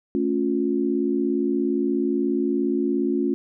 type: chord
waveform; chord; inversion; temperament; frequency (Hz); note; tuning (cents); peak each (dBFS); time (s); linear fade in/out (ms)
sine; A augmented; none; equal with one note detuned; 220 / 277.2 / 354.5; A3 / C#4 / E#4; 0 / 0 / +26; -26 / -23 / -24; 0.15-3.34; 0
effects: none